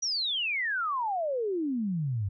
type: exponential sweep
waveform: sine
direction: down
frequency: 5920 to 93.2 Hz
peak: -27 dBFS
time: 0.02-2.29 s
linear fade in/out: 10 ms
effects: none